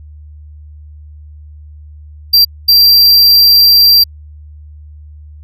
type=tone bursts at uneven times; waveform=square; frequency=4719 Hz; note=D8; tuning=7 cents sharp; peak=-4 dBFS; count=2; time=2.33-2.45 / 2.68-4.04 s; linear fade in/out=10 ms; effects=added 75 Hz sine -31 dBFS peak until 5.43 s